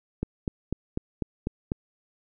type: click train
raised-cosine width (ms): 3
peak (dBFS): -14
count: 7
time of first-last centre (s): 0.23-1.719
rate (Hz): 4.03
effects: none